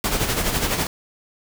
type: noise with tremolo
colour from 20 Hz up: pink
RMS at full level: -20 dBFS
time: 0.04-0.87 s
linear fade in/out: 2 ms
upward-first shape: sine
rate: 12 Hz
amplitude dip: 55%
effects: none